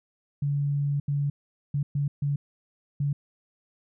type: tone bursts at uneven times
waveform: sine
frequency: 142.8 Hz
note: D3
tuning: 48 cents flat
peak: -23 dBFS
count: 6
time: 0.42-1 / 1.08-1.3 / 1.74-1.83 / 1.95-2.08 / 2.22-2.36 / 3-3.13 s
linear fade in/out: 5 ms
effects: none